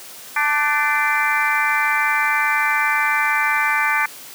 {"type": "harmonic tone with a mistuned harmonic", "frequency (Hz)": 293.8, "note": "D4", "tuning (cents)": 1, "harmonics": [3, 4, 5, 6, 7, 8], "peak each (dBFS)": [-23, -23, -23, -23, -23, -23], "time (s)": [0.36, 4.06], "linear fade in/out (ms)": 5, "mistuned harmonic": 5, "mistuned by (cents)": 52, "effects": ["white hiss -38 dBFS RMS until 4.34 s", "high-pass 150 Hz 12 dB/octave"]}